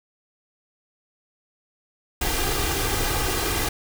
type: noise with comb filter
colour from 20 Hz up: pink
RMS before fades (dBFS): -24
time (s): 2.21-3.69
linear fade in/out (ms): 5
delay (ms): 2.5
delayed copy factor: +0.65
effects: none